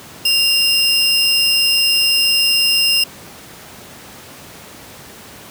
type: tone pair together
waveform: 45% pulse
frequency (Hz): 2786 / 5124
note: F7 / E8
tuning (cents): -5 / -50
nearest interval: major seventh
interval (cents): 1055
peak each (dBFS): -15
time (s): 0.25-3.04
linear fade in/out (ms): 5
effects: pink hiss -37 dBFS RMS until 5.5 s + high-pass 100 Hz 12 dB/octave